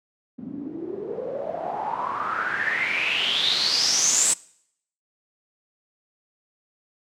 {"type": "noise with low-pass filter sweep", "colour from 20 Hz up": "white", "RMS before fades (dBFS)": -25, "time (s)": [0.38, 4.34], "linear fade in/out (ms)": 10, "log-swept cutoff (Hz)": [230, 8100], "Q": 9, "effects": ["noise-tail reverb RT60 0.7 s tail -23 dB re dry", "high-pass 150 Hz 12 dB/octave"]}